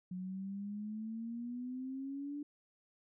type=exponential sweep; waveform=sine; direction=up; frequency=180.8 to 293.7 Hz; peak=-39 dBFS; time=0.11-2.43 s; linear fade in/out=5 ms; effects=none